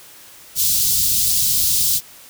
white band-stop noise, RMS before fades -17 dBFS, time 0.55-2.01 s, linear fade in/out 50 ms, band 170 to 3800 Hz, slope 24 dB/octave, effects white hiss -43 dBFS RMS until 2.29 s

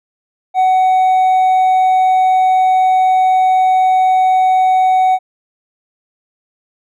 sine tone with hard clipping, 748 Hz, F#5, 19 cents sharp, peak -9 dBFS, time 0.54-5.19 s, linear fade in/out 50 ms, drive 2 dB, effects none

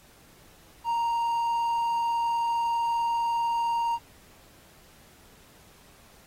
triangle tone with vibrato, 932.3 Hz, A#5, in tune, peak -22 dBFS, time 0.84-3.99 s, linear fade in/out 50 ms, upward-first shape sine, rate 20 Hz, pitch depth 15 cents each way, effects pink hiss -56 dBFS RMS until 6.26 s + AAC 48 kbps

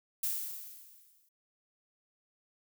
violet noise with exponential decay, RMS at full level -31 dBFS, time 0.23-1.29 s, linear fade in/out 5 ms, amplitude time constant 230 ms, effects none

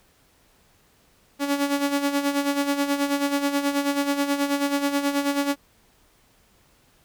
sawtooth tone with tremolo, 282.9 Hz, C#4, 35 cents sharp, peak -15 dBFS, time 1.39-5.56 s, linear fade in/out 50 ms, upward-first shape sine, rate 9.3 Hz, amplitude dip 65%, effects pink hiss -60 dBFS RMS until 7.04 s

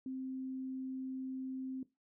sine tone, 261.6 Hz, C4, in tune, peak -38 dBFS, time 0.06-1.83 s, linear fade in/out 2 ms, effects noise-tail reverb RT60 0.2 s tail -17 dB re dry

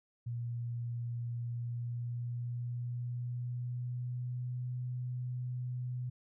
sine tone with pitch glide, 118.9 to 124.6 Hz, A#2 to B2, +35 to +16 cents, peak -35 dBFS, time 0.26-6.1 s, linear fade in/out 10 ms, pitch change +81 cents, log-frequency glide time 1.41-4.73 s, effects none

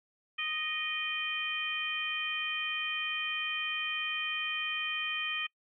harmonic tone with a mistuned harmonic, 622.3 Hz, D#5, in tune, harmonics 2 / 3 / 4 / 5, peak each -42 / -39 / -34 / -36 dBFS, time 0.38-5.47 s, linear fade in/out 10 ms, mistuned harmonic 4, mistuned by -21 cents, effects noise-tail reverb RT60 0.1 s tail -25 dB re dry

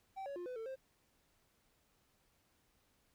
triangle tone with pitch steps, 773 / 560 / 353.2 / 503 / 448.1 / 528 Hz, G5 / C#5 / F4 / B4 / A4 / C5, -24 / +18 / +20 / +32 / +32 / +16 cents, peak -40 dBFS, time 0.16-0.76 s, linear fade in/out 20 ms, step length 100 ms, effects pink hiss -75 dBFS RMS until 3.14 s

